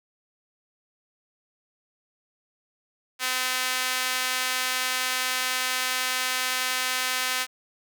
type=tone with high-pass filter; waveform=sawtooth; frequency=255.7 Hz; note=C4; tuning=40 cents flat; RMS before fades=-27 dBFS; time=3.19-7.47 s; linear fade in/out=50 ms; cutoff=1700 Hz; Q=0.8; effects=none